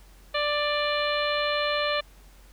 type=harmonic tone with a mistuned harmonic; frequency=589 Hz; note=D5; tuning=5 cents sharp; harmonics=1 / 2 / 3 / 4 / 5 / 6 / 7; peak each=-27 / -30 / -32 / -33 / -34 / -35 / -35 dBFS; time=0.34-2.01 s; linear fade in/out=10 ms; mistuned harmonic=4; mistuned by=+17 cents; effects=added 46 Hz sine -50 dBFS peak until 2.52 s + pink hiss -57 dBFS RMS until 2.52 s

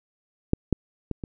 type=clicks; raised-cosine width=3 ms; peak=-6 / -7 / -15 / -20 dBFS; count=4; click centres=0.534 / 0.727 / 1.113 / 1.238 s; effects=none

